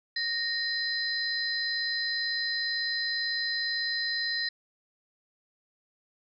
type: tone cluster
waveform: sine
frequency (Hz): 1853 / 4081 / 4833 / 5080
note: A#6 / C8 / D8 / D#8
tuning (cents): -11 / -44 / +49 / +35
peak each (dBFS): -31 / -31 / -39 / -39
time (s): 0.16-4.49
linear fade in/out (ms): 5
effects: none